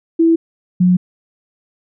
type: tone pair in turn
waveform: sine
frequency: 329.6 / 180.76 Hz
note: E4 / F#3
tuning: 0 / -40 cents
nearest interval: minor seventh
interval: 1040 cents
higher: first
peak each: -8 dBFS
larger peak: neither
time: 0.19-0.36 / 0.8-0.97 s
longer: neither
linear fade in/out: 10 ms
effects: none